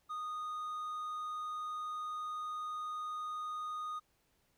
triangle tone, 1236 Hz, D#6, 12 cents flat, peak -36 dBFS, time 0.09-4 s, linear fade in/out 20 ms, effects pink hiss -75 dBFS RMS until 4.57 s

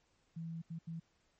sine tone bursts at uneven times, 164.81 Hz, E3, in tune, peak -40 dBFS, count 3, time 0.36-0.62 / 0.7-0.79 / 0.87-1 s, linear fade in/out 10 ms, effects pink hiss -75 dBFS RMS until 1.39 s + MP3 32 kbps

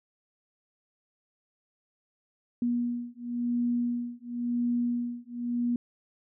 sine beating tone pair, 240 / 240.95 Hz, B3 / B3, -49 / -43 cents, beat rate 0.95 Hz, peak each -30 dBFS, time 2.62-5.76 s, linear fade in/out 2 ms, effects none

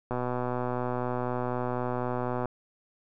click train, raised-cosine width 1 ms, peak -17 dBFS, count 292, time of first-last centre 0.11-2.457 s, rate 124 Hz, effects none

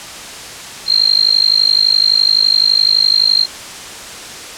sine tone with amplitude modulation, 4186 Hz, C8, in tune, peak -4 dBFS, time 0.86-3.47 s, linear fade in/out 50 ms, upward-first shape sine, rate 51.8 Hz, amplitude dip 100%, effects white hiss -29 dBFS RMS until 4.57 s + low-pass 8000 Hz 12 dB/octave

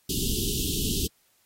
pink band-stop noise, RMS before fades -28 dBFS, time 0.09-1.07 s, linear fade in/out 5 ms, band 430 to 2800 Hz, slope 96 dB/octave, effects white hiss -66 dBFS RMS until 1.45 s + AAC 48 kbps

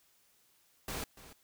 pink noise with echo, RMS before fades -39 dBFS, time 0.88-1.04 s, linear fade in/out 2 ms, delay 290 ms, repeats 1, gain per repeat -15 dB, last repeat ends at 1.33 s, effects white hiss -69 dBFS RMS until 1.43 s

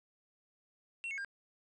triangle tone with pitch steps, 2723 / 2197 / 1602 Hz, F7 / C#7 / G6, -44 / -16 / +37 cents, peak -36 dBFS, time 1.04-1.247 s, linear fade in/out 0 ms, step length 69 ms, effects resampled to 22050 Hz

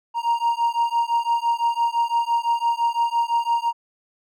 triangle beating tone pair, 932.3 / 938.2 Hz, A#5 / A#5, 0 / +11 cents, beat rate 5.9 Hz, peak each -20 dBFS, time 0.14-3.73 s, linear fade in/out 50 ms, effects none

